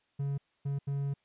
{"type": "tone bursts at uneven times", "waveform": "triangle", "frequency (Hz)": 140, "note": "C#3", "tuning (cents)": 18, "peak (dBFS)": -28, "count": 3, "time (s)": [[0.19, 0.38], [0.65, 0.79], [0.87, 1.14]], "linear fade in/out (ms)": 10, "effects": ["white hiss -73 dBFS RMS until 1.24 s", "resampled to 8000 Hz"]}